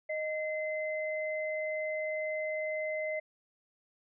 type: tone pair together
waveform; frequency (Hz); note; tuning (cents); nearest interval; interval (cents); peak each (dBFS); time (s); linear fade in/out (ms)
sine; 620 / 2058; D#5 / C7; -6 / -29; octave + major sixth; 2077; -33 / -37; 0.09-3.2; 10
effects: none